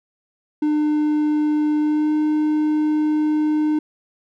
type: tone with pitch glide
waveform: triangle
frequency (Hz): 301.3 to 304.8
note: D4 to D#4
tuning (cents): +44 to -36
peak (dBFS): -14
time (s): 0.62-3.79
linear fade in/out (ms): 5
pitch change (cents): +20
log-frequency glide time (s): 1.8-2.13
effects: none